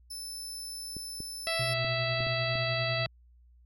25% pulse tone, 5274 Hz, E8, in tune, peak -33 dBFS, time 0.1-1.74 s, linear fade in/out 10 ms
clicks, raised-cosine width 3 ms, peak -28 dBFS, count 6, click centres 0.967 / 1.204 / 1.847 / 2.205 / 2.268 / 2.555 s
harmonic tone, 659.3 Hz, E5, in tune, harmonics 1 / 2 / 3 / 4 / 5 / 6 / 7, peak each -33 / -39 / -36 / -36 / -41 / -38 / -38 dBFS, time 1.47-3.06 s, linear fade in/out 0 ms
triangle tone with tremolo, 123.4 Hz, B2, 1 cent flat, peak -29 dBFS, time 1.59-3.07 s, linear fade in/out 5 ms, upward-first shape sine, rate 10 Hz, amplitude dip 45%
effects added 60 Hz sine -56 dBFS peak until 3.65 s

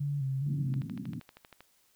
sine tone with vibrato, 138.59 Hz, C#3, in tune, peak -29 dBFS, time 0-0.82 s, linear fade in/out 10 ms, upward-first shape square, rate 2.4 Hz, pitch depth 57 cents each way
white band-pass noise, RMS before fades -39 dBFS, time 0.46-1.2 s, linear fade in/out 5 ms, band 110 to 270 Hz, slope 48 dB/octave
click train, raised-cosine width 0.3 ms, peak -33 dBFS, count 12, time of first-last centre 0.74-1.606 s, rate 12.7 Hz
effects white hiss -68 dBFS RMS until 1.95 s

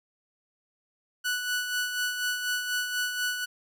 sawtooth tone with tremolo, 1480 Hz, F#6, in tune, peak -22 dBFS, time 1.24-3.46 s, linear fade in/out 20 ms, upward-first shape sine, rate 4.1 Hz, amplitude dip 50%, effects none

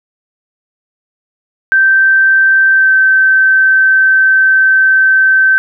sine tone with pitch glide, 1559 to 1545.6 Hz, G6 to G6, -10 to -25 cents, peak -5 dBFS, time 1.72-5.58 s, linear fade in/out 0 ms, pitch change -15 cents, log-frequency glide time 2.72-2.92 s, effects none

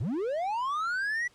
triangle linear sweep, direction up, 85.4 to 1975.5 Hz, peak -26 dBFS, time 0-1.28 s, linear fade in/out 10 ms, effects pink hiss -62 dBFS RMS until 1.34 s + low-pass 9000 Hz 12 dB/octave

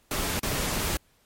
pink noise with dropouts, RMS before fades -28 dBFS, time 0.11-0.97 s, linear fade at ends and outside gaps 2 ms, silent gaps 0.394-0.431 s, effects pink hiss -64 dBFS RMS until 1.25 s + MP3 64 kbps

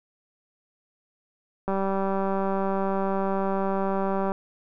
click train, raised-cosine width 1 ms, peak -14 dBFS, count 513, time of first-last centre 1.68-4.319 s, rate 194 Hz, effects none

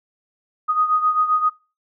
sine beating tone pair, 1244 / 1251.6 Hz, D#6 / D#6, -1 / +10 cents, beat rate 7.6 Hz, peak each -17 / -22 dBFS, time 0.68-1.5 s, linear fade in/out 20 ms, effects noise-tail reverb RT60 0.3 s tail -22 dB re dry

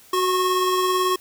square tone pair together, 369.2 / 1089.5 Hz, F#4 / C#6, -4 / -30 cents, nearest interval octave + perfect fifth, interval 1874 cents, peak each -22 dBFS, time 0.13-1.16 s, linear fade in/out 5 ms, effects white hiss -50 dBFS RMS until 1.2 s

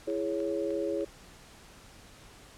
sine chord, C# minor, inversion first, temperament just, 332.6 / 415.8 / 554.4 Hz, E4 / G#4 / C#5, +16 / +2 / 0 cents, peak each -33 dBFS, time 0.07-1.05 s, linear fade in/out 10 ms
click train, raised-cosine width 0.3 ms, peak -34 dBFS, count 4, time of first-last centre 0.1-1.009 s, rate 3.3 Hz
effects pink hiss -53 dBFS RMS until 2.57 s + low-pass 10000 Hz 12 dB/octave

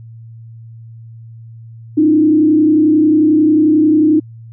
sine tone with frequency modulation, 307.8 Hz, D#4, 19 cents flat, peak -7 dBFS, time 1.97-4.2 s, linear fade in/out 10 ms, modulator 31.2 Hz, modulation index 0.64, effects added 114 Hz sine -32 dBFS peak until 4.52 s

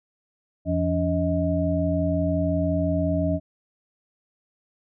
sine tone cluster, 85.8 / 171.4 / 283 / 631 Hz, F2 / F3 / C#4 / D#5, -30 / -32 / +36 / +24 cents, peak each -26 dBFS, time 0.65-3.4 s, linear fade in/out 50 ms, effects none

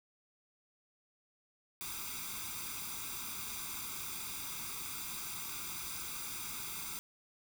white noise with comb filter, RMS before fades -42 dBFS, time 1.81-6.99 s, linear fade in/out 0 ms, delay 0.83 ms, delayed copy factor +0.9, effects none

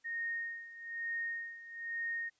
sine tone with tremolo, 1853 Hz, A#6, 11 cents flat, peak -34 dBFS, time 0.04-2.3 s, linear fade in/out 20 ms, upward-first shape sine, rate 1.1 Hz, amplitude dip 80%, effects white hiss -75 dBFS RMS until 2.39 s + resampled to 16000 Hz

